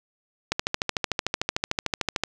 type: click train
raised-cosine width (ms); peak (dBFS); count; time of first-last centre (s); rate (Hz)
0.2; -6; 24; 0.52-2.236; 13.4
effects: none